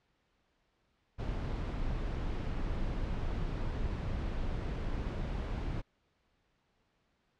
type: noise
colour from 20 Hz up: brown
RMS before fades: -35 dBFS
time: 1.18-5.82 s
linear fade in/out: 20 ms
effects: pink hiss -75 dBFS RMS until 7.39 s + low-pass 4000 Hz 12 dB/octave